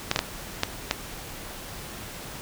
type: clicks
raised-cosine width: 0.2 ms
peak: -4 dBFS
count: 5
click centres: 0.114 / 0.161 / 0.191 / 0.634 / 0.911 s
effects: pink hiss -39 dBFS RMS until 2.41 s